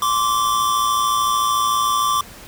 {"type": "tone pair together", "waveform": "square", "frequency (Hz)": [1047.5, 1161], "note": ["C6", "D6"], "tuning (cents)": [2, -20], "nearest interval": "major second", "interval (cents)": 178, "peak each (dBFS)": [-23, -18], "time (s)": [0.02, 2.21], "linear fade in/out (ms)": 2, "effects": ["pink hiss -40 dBFS RMS until 2.47 s"]}